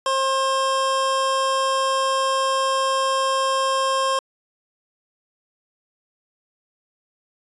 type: tone pair together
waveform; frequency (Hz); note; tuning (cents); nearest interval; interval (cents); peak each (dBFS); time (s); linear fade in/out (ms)
square; 533 / 1066; C5 / C6; +32 / +32; octave; 1200; -24 / -21; 0.06-4.19; 2
effects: resampled to 24000 Hz